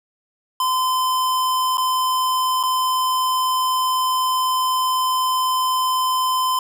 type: tone with dropouts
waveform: square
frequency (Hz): 1026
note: C6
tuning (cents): -34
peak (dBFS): -18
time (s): 0.6-6.59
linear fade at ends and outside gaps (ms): 2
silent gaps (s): 1.772-1.78 / 2.63-2.635
effects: none